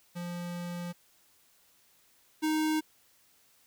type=tone pair in turn; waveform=square; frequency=174.61 / 311.1 Hz; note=F3 / D#4; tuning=0 / 0 cents; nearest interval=minor seventh; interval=1000 cents; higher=second; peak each=-36 / -27 dBFS; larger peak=second; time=0.15-0.93 / 2.42-2.81 s; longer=first; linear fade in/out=20 ms; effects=white hiss -65 dBFS RMS until 3.66 s